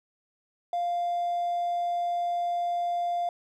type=tone with hard clipping; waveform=triangle; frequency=698 Hz; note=F5; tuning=1 cent flat; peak=-26 dBFS; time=0.73-3.29 s; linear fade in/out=2 ms; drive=4 dB; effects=none